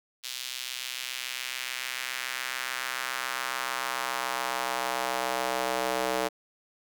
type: tone with high-pass filter sweep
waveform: square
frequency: 63.5 Hz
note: B1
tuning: 49 cents sharp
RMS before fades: -32 dBFS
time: 0.23-6.29 s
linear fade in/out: 20 ms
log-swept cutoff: 3600 to 500 Hz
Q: 1.4
effects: none